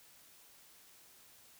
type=silence; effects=white hiss -61 dBFS RMS until 1.59 s